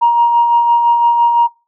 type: tone with tremolo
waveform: sine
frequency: 943 Hz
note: A#5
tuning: 20 cents sharp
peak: -5 dBFS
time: 0.01-1.48 s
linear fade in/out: 20 ms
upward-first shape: sine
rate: 5.9 Hz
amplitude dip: 40%
effects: noise-tail reverb RT60 0.3 s tail -23 dB re dry + tanh soft clip ceiling -2 dBFS